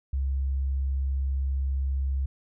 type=tone; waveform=sine; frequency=67.5 Hz; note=C#2; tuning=45 cents flat; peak=-24 dBFS; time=0.13-2.26 s; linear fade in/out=5 ms; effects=none